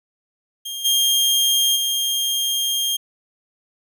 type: tone with level steps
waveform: sawtooth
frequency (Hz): 3215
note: G7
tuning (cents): +43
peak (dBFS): -24 / -12 / -16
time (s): 0.65-2.97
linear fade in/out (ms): 10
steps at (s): 0.84 / 1.75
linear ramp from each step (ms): 20
effects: none